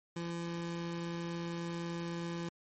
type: tone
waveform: 25% pulse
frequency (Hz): 170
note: F3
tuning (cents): -46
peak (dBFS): -33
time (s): 0.16-2.49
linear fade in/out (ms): 5
effects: MP3 32 kbps